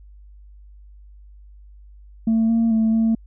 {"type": "tone with pitch steps", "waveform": "sine", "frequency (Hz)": [224.3, 228.6, 222, 224.8], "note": ["A3", "A#3", "A3", "A3"], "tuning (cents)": [34, -34, 16, 37], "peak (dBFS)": -13, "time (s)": [2.27, 3.15], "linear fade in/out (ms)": 5, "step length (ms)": 220, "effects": ["tanh soft clip ceiling -13 dBFS", "added 50 Hz sine -42 dBFS peak until 3.26 s"]}